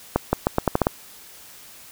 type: accelerating click train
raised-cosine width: 1 ms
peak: -3 dBFS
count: 8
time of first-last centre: 0.16-0.869 s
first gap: 170 ms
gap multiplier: 0.82
effects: white hiss -45 dBFS RMS until 1.91 s